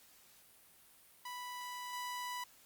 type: tone with level steps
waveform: sawtooth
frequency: 987.8 Hz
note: B5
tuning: in tune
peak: -39 / -36 dBFS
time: 1.25-2.44 s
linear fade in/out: 5 ms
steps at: 1.93 s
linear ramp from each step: 2 ms
effects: white hiss -63 dBFS RMS until 2.65 s + Opus 48 kbps